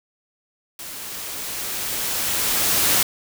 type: noise with level ramp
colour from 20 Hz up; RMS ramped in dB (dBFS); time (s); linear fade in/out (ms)
white; -35 to -17; 0.79-3.03; 2
effects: none